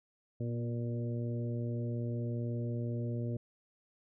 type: harmonic tone with a mistuned harmonic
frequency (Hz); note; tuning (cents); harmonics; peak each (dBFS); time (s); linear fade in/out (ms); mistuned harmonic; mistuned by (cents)
118.3; A#2; +26; 1 / 2 / 3 / 4 / 5; -34 / -40 / -44 / -46 / -48; 0.4-3.37; 5; 2; +18
effects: none